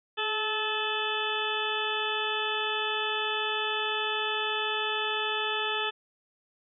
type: harmonic tone with a mistuned harmonic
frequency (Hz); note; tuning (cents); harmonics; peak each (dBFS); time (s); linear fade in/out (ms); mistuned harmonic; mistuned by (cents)
433.6; A4; -25; 1 / 2 / 3 / 4 / 6 / 7 / 8; -35 / -35 / -35 / -35 / -35 / -35 / -35; 0.17-5.91; 20; 1; -29
effects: none